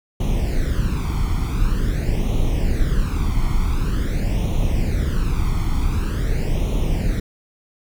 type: noise with flanger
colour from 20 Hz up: brown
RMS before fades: -19 dBFS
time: 0.2-7.2 s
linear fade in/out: 5 ms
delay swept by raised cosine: 0.31 to 0.92 ms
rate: 0.46 Hz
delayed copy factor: +0.75
effects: none